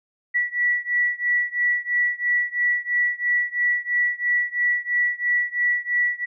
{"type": "beating tone pair", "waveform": "sine", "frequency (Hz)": [1947, 1950], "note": ["B6", "B6"], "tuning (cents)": [-25, -23], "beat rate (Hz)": 3, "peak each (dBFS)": [-22, -23], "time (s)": [0.34, 6.26], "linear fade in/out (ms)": 20, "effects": []}